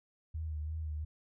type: tone with vibrato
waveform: sine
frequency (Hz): 77.78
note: D#2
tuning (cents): 0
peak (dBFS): -35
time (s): 0.34-1.05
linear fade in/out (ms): 10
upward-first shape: sine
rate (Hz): 2.9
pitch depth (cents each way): 46
effects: none